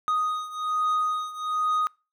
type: beating tone pair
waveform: triangle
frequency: 1244.5 / 1245.7 Hz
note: D#6 / D#6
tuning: 0 / +2 cents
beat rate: 1.2 Hz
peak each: -24 / -27 dBFS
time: 0.08-1.87 s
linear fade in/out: 0 ms
effects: noise-tail reverb RT60 0.3 s tail -26 dB re dry